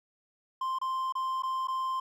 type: tone with dropouts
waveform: triangle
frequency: 1046.5 Hz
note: C6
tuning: in tune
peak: -27 dBFS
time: 0.61-2 s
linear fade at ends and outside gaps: 5 ms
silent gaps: 0.787-0.814 / 1.124-1.152 / 1.423-1.433 / 1.673-1.682 s
effects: none